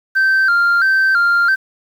sine tone with vibrato, 1472 Hz, F#6, 9 cents flat, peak -8 dBFS, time 0.15-1.56 s, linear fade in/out 20 ms, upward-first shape square, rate 1.5 Hz, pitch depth 93 cents each way, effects tanh soft clip ceiling -9 dBFS + 7-bit

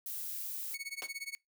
violet noise, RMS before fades -40 dBFS, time 0.06-0.75 s, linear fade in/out 2 ms
sawtooth tone with tremolo, 2217 Hz, C#7, in tune, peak -33 dBFS, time 0.74-1.35 s, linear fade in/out 0 ms, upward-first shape sine, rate 17 Hz, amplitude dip 95%
pink noise with exponential decay, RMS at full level -37 dBFS, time 1.02-1.11 s, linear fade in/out 0 ms, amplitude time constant 19 ms
effects noise-tail reverb RT60 0.2 s tail -25 dB re dry + high-pass 400 Hz 12 dB/octave

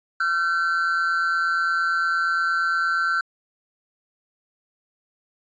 triangle tone pair together, 1365 / 1533.6 Hz, F6 / G6, -40 / -38 cents, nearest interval major second, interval 202 cents, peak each -20 dBFS, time 0.2-3.21 s, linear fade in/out 5 ms, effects tanh soft clip ceiling -12 dBFS + resampled to 16000 Hz

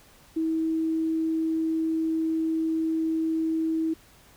sine tone, 321.9 Hz, E4, 41 cents flat, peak -23 dBFS, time 0.36-3.94 s, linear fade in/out 10 ms, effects pink hiss -55 dBFS RMS until 4.36 s

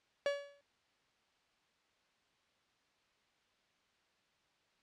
45% pulse tone with exponential decay, 568 Hz, C#5, 42 cents sharp, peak -29 dBFS, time 0.26-0.61 s, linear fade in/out 1 ms, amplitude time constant 75 ms, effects white hiss -74 dBFS RMS until 4.82 s + low-pass 4000 Hz 12 dB/octave

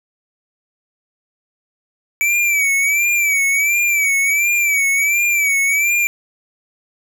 square tone with vibrato, 2300 Hz, D7, 37 cents flat, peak -14 dBFS, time 2.21-6.07 s, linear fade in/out 0 ms, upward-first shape sine, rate 1.4 Hz, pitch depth 78 cents each way, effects none

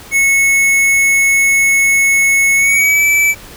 square tone with pitch glide, 2198 to 2311 Hz, C#7 to D7, -15 to -28 cents, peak -9 dBFS, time 0.11-3.35 s, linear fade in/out 50 ms, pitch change +87 cents, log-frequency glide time 2.56-3.04 s, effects pink hiss -35 dBFS RMS until 3.56 s

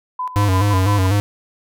sine tone with tremolo, 1006 Hz, B5, 32 cents sharp, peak -20 dBFS, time 0.19-1.07 s, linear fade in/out 5 ms, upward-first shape square, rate 5.8 Hz, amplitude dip 70%
square tone with vibrato, 98 Hz, G2, in tune, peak -14 dBFS, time 0.36-1.2 s, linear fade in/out 0 ms, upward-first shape square, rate 4 Hz, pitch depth 75 cents each way
effects none

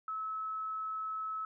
sine tone, 1296 Hz, E6, 30 cents flat, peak -35 dBFS, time 0.08-1.45 s, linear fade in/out 2 ms, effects none

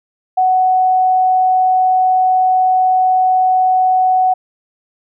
sine tone, 744 Hz, F#5, 9 cents sharp, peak -9 dBFS, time 0.37-4.34 s, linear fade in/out 10 ms, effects none

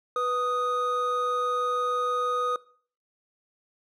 triangle tone pair together, 493.9 / 1244.6 Hz, B4 / D#6, 0 / 0 cents, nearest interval octave + major third, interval 1600 cents, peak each -27 / -24 dBFS, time 0.16-2.56 s, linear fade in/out 2 ms, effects noise-tail reverb RT60 0.5 s tail -21 dB re dry

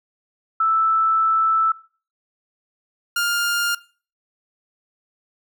sine / sawtooth tone pair in turn, 1318.5 / 1405.8 Hz, E6 / F6, 0 / +11 cents, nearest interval minor second, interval 111 cents, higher second, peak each -15 dBFS, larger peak neither, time 0.6-1.72 / 3.16-3.75 s, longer first, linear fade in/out 5 ms, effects noise-tail reverb RT60 0.4 s tail -20 dB re dry

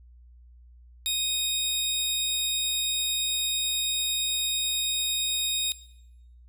sawtooth tone pair together, 2489 / 3729 Hz, D#7 / A#7, 0 / 0 cents, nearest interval perfect fifth, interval 700 cents, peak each -34 / -22 dBFS, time 1.06-5.72 s, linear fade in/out 0 ms, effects noise-tail reverb RT60 0.9 s tail -19 dB re dry + added 60 Hz sine -49 dBFS peak until 6.48 s

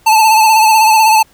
square tone with vibrato, 877 Hz, A5, 6 cents flat, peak -6 dBFS, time 0.06-1.23 s, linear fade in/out 10 ms, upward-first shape sine, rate 16 Hz, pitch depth 45 cents each way, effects pink hiss -49 dBFS RMS until 1.33 s

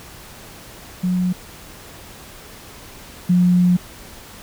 sine tone pair in turn, 181.4 / 178.7 Hz, F#3 / F3, -34 / +40 cents, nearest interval unison, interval 26 cents, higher first, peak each -16 / -11 dBFS, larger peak second, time 1.03-1.33 / 3.29-3.77 s, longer second, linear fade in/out 10 ms, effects pink hiss -40 dBFS RMS until 4.42 s

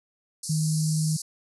white band-pass noise, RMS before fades -35 dBFS, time 0.43-1.22 s, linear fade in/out 5 ms, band 4300 to 11000 Hz, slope 96 dB/octave
sine tone, 155.56 Hz, D#3, in tune, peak -22 dBFS, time 0.49-1.17 s, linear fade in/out 10 ms
effects none

